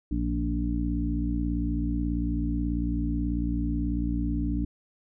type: harmonic tone with a mistuned harmonic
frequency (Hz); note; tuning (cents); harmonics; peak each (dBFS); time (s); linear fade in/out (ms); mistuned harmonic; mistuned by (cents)
58.27; A#1; 0; 1 / 2 / 3 / 4 / 5; -28 / -36 / -34 / -34 / -30; 0.11-4.65; 5; 3; +15
effects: none